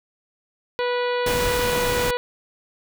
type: harmonic tone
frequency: 490 Hz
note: B4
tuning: 14 cents flat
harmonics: 1 / 2 / 3 / 4 / 5 / 6 / 7 / 8 / 9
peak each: -22 / -28 / -32 / -34 / -36 / -38 / -39 / -40 / -41 dBFS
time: 0.79-2.17 s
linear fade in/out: 0 ms
type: noise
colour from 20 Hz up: pink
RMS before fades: -26 dBFS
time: 1.26-2.11 s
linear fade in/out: 5 ms
effects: none